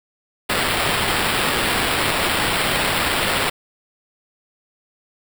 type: noise with sample-and-hold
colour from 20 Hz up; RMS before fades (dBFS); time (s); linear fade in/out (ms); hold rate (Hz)
blue; -20; 0.49-3.5; 10; 6300
effects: none